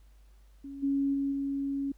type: tone with level steps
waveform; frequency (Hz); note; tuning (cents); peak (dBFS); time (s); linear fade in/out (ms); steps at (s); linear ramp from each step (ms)
sine; 277.2; C#4; 0; -39 / -25 / -27 / -29; 0.64-1.92; 5; 0.82 / 1.13 / 1.31; 20
effects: added 50 Hz sine -54 dBFS peak until 1.97 s + pink hiss -70 dBFS RMS until 1.97 s